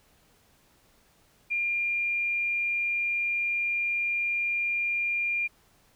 sine tone, 2400 Hz, D7, 37 cents sharp, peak -25 dBFS, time 1.5-5.48 s, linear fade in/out 20 ms, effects pink hiss -63 dBFS RMS until 5.95 s

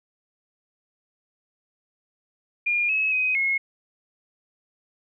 sine tone with pitch steps, 2417 / 2574 / 2516 / 2167 Hz, D7 / E7 / D#7 / C#7, +49 / -42 / +19 / -40 cents, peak -20 dBFS, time 2.66-3.58 s, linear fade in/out 10 ms, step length 230 ms, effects none

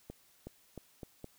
accelerating click train, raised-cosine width 2 ms, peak -30 dBFS, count 5, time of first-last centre 0.1-1.244 s, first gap 370 ms, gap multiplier 0.83, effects white hiss -66 dBFS RMS until 1.38 s

